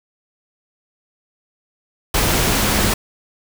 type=tone in noise; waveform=sine; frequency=207.7 Hz; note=G#3; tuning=in tune; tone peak=-23 dBFS; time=2.58-2.91 s; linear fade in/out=5 ms; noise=pink; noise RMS=-17 dBFS; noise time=2.14-2.94 s; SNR=-9 dB; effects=none

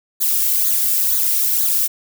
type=noise with flanger; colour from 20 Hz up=violet; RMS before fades=-17 dBFS; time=0.2-1.88 s; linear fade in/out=20 ms; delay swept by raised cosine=0.36 to 2.06 ms; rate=2.1 Hz; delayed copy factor=-0.85; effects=none

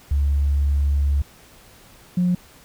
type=tone pair in turn; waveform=sine; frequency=71 / 178.91 Hz; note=C#2 / F3; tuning=+42 / +42 cents; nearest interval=octave + major third; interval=1600 cents; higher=second; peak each=-15 dBFS; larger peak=neither; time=0.11-1.22 / 2.17-2.35 s; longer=first; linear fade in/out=5 ms; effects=tanh soft clip ceiling -12 dBFS + pink hiss -49 dBFS RMS until 2.64 s

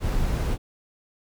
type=noise; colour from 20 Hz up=brown; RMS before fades=-24 dBFS; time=0-0.58 s; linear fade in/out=50 ms; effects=none

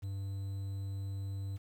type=tone with quantisation; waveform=triangle; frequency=98 Hz; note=G2; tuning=in tune; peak=-34 dBFS; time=0.02-1.58 s; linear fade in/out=20 ms; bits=10; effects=none

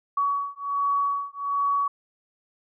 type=beating tone pair; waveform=sine; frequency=1128 / 1129.3 Hz; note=C#6 / C#6; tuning=+30 / +32 cents; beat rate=1.3 Hz; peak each=-26 / -26 dBFS; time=0.17-1.88 s; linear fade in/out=5 ms; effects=none

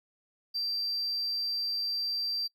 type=tone; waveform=triangle; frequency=4699 Hz; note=D8; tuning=in tune; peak=-27 dBFS; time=0.54-2.48 s; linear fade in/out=20 ms; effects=noise-tail reverb RT60 0.1 s tail -23 dB re dry + tanh soft clip ceiling -25 dBFS

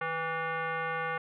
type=tone with frequency modulation; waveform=sine; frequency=157.7 Hz; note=D#3; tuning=24 cents sharp; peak=-30 dBFS; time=0.01-1.18 s; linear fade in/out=5 ms; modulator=653 Hz; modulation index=2.8; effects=none

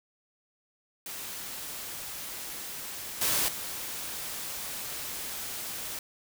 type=noise with level steps; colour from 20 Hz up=white; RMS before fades=-39 / -27 / -37 dBFS; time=1.06-5.99 s; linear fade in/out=2 ms; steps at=3.21 / 3.48 s; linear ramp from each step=5 ms; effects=none

